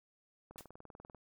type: click train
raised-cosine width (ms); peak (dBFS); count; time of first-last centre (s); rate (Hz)
1; -38; 14; 0.51-1.147; 20.4
type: noise with exponential decay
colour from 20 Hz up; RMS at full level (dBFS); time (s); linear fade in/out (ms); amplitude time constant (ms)
white; -45; 0.58-0.68; 0; 21
effects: none